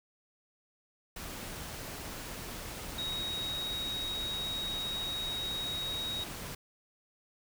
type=tone in noise; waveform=sine; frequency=3787 Hz; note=A#7; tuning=27 cents sharp; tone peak=-34 dBFS; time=2.98-6.24 s; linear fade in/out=5 ms; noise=pink; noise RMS=-42 dBFS; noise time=1.16-6.55 s; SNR=+5 dB; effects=none